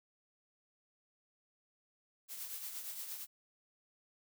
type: noise with tremolo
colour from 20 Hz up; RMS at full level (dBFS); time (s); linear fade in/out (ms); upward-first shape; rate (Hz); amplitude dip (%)
blue; -42; 2.28-3.27; 50; triangle; 8.6; 55
effects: none